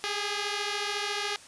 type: beating tone pair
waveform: 5% pulse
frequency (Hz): 405.8 / 419.8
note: G#4 / G#4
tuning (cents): -40 / +19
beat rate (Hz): 14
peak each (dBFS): -20 / -22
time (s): 0.04-1.36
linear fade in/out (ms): 0
effects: white hiss -50 dBFS RMS until 1.47 s + resampled to 22050 Hz